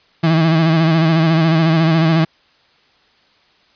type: tone with vibrato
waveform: 35% pulse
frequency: 162 Hz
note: E3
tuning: 30 cents flat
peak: -9 dBFS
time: 0.23-2.25 s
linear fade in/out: 10 ms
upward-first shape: sine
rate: 14 Hz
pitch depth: 52 cents each way
effects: white hiss -54 dBFS RMS until 3.75 s + resampled to 11025 Hz